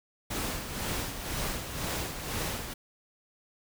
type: noise with tremolo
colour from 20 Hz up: pink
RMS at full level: -32 dBFS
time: 0.3-2.74 s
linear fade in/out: 10 ms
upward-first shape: sine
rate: 2 Hz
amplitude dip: 55%
effects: none